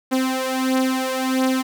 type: beating tone pair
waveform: sawtooth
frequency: 259.9 / 261.4 Hz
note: C4 / C4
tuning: -11 / -1 cents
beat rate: 1.5 Hz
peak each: -17 / -19 dBFS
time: 0.11-1.63 s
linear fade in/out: 20 ms
effects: none